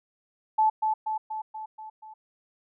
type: tone with echo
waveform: sine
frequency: 869 Hz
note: A5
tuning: 22 cents flat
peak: -18 dBFS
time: 0.58-0.7 s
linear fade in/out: 10 ms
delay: 240 ms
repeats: 6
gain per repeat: -4 dB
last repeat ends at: 2.14 s
effects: none